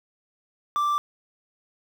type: tone with quantisation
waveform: triangle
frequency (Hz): 1174.7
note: D6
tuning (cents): 0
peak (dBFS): -19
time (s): 0.76-0.98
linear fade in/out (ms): 0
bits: 8
effects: none